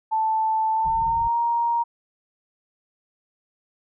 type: tone with pitch glide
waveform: sine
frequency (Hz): 880 to 937.7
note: A5 to A#5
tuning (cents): 0 to +10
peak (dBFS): -19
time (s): 0.11-1.84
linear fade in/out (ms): 20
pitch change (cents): +110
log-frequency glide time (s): 0.72-1.36
type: low-pass noise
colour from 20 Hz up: pink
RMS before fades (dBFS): -36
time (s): 0.84-1.29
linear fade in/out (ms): 20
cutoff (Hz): 180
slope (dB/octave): 96
effects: none